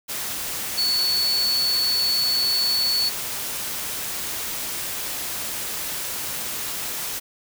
sine tone in noise, 4435 Hz, C#8, in tune, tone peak -19 dBFS, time 0.77-3.1 s, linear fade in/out 20 ms, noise white, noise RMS -29 dBFS, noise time 0.08-7.2 s, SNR +7 dB, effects none

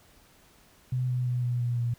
sine tone with pitch steps, 126.7 / 125.17 / 123.66 / 122.17 / 120.7 / 119.24 Hz, B2 / B2 / B2 / B2 / B2 / A#2, +45 / +24 / +3 / -18 / -39 / +40 cents, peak -25 dBFS, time 0.92-1.94 s, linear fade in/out 5 ms, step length 170 ms, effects pink hiss -59 dBFS RMS until 1.98 s

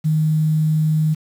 sine tone with quantisation, 155.56 Hz, D#3, in tune, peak -14 dBFS, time 0.04-1.15 s, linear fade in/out 20 ms, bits 7, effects none

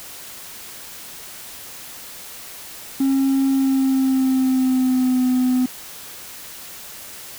triangle tone with pitch glide, 270 to 253.4 Hz, C#4 to B3, -45 to +45 cents, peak -12 dBFS, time 3-5.66 s, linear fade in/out 5 ms, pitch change -110 cents, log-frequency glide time 3.47-5.22 s, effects tanh soft clip ceiling -10 dBFS + white hiss -37 dBFS RMS until 7.38 s

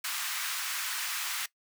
pink high-pass noise, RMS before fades -34 dBFS, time 0.04-1.46 s, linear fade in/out 5 ms, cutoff 1200 Hz, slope 24 dB/octave, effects noise-tail reverb RT60 0.1 s tail -19 dB re dry

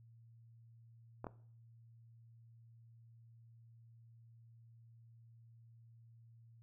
clicks, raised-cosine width 1 ms, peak -29 dBFS, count 2, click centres 1.244 / 1.268 s, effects noise-tail reverb RT60 0.5 s tail -17 dB re dry + added 115 Hz sine -59 dBFS peak until 6.62 s

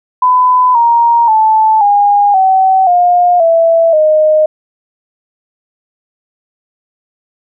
sine tone with pitch steps, 1004 / 936.8 / 874 / 815.5 / 760.9 / 709.9 / 662.4 / 618 Hz, B5 / A#5 / A5 / G#5 / F#5 / F5 / E5 / D#5, +28 / +8 / -12 / -32 / +48 / +28 / +8 / -12 cents, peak -5 dBFS, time 0.22-4.46 s, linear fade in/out 5 ms, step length 530 ms, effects none

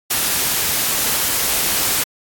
white noise, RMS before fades -18 dBFS, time 0.1-2.04 s, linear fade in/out 10 ms, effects AAC 64 kbps

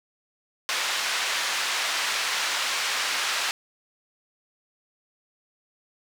pink band-pass noise, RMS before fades -27 dBFS, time 0.69-3.51 s, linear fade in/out 0 ms, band 1300 to 6000 Hz, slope 12 dB/octave, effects none

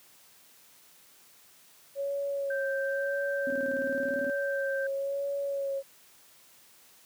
sine tone with vibrato, 554.4 Hz, C#5, in tune, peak -29 dBFS, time 1.95-5.83 s, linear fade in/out 50 ms, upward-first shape sine, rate 0.96 Hz, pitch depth 24 cents each way
sine tone, 1566 Hz, G6, 2 cents flat, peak -33 dBFS, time 2.5-4.87 s, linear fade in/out 5 ms
sine tone bursts, 261.6 Hz, C4, in tune, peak -33 dBFS, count 16, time 3.47-4.298 s, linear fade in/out 0 ms, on 33 ms, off 20 ms
effects white hiss -58 dBFS RMS until 7.05 s + high-pass 100 Hz 12 dB/octave

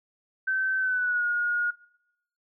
sine tone with pitch glide, 1540 to 1436.9 Hz, G6 to F6, -31 to +49 cents, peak -23 dBFS, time 0.47-1.71 s, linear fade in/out 10 ms, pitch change -120 cents, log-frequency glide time 0.78-1.26 s, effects noise-tail reverb RT60 0.8 s tail -22 dB re dry

